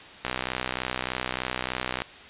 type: click train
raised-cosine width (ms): 0.3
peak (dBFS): -11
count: 113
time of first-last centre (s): 0.25-2.019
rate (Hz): 63.3
effects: white hiss -45 dBFS RMS until 2.29 s + resampled to 8000 Hz